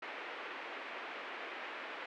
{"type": "band-pass noise", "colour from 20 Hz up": "white", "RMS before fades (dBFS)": -45, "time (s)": [0.02, 2.06], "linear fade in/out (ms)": 5, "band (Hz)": [310, 2500], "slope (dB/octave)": 24, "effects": []}